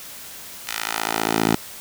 10% pulse tone with high-pass filter sweep, 55 Hz, A1, in tune, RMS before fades -23 dBFS, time 0.67-1.55 s, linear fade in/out 5 ms, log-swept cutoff 2100 to 200 Hz, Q 0.81, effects white hiss -38 dBFS RMS until 1.8 s

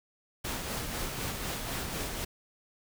pink noise with tremolo, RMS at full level -34 dBFS, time 0.44-2.25 s, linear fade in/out 10 ms, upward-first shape sine, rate 4 Hz, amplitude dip 35%, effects none

